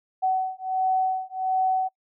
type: beating tone pair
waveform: sine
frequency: 752 / 753.4 Hz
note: F#5 / F#5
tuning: +28 / +31 cents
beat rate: 1.4 Hz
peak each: -25 dBFS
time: 0.22-1.89 s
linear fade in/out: 20 ms
effects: noise-tail reverb RT60 0.1 s tail -26 dB re dry